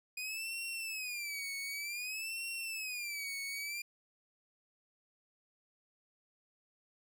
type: tone with vibrato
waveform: sawtooth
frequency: 2461 Hz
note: D#7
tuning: 20 cents flat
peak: -35 dBFS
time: 0.17-3.82 s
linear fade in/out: 5 ms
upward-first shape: sine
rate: 0.54 Hz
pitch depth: 180 cents each way
effects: none